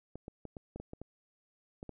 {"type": "clicks", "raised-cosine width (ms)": 2, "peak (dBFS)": -30, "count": 10, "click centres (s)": [0.156, 0.281, 0.453, 0.568, 0.76, 0.8, 0.934, 1.016, 1.829, 1.893], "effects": []}